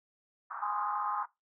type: band-pass noise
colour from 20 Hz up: pink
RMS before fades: -41 dBFS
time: 0.5-1.26 s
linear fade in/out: 10 ms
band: 880 to 1400 Hz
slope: 48 dB/octave
type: chord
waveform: sine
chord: Ab major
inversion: none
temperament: equal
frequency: 830.6 / 1046.5 / 1244.5 Hz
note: Ab5 / C6 / Eb6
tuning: 0 / 0 / 0 cents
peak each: -36 dBFS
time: 0.62-1.23 s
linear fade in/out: 5 ms
effects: noise-tail reverb RT60 0.2 s tail -21 dB re dry